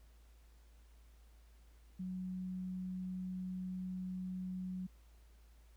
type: tone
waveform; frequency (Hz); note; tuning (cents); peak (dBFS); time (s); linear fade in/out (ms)
sine; 184.5; F#3; -5; -39; 1.99-4.87; 10
effects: added 56 Hz sine -59 dBFS peak until 5.76 s + pink hiss -72 dBFS RMS until 5.76 s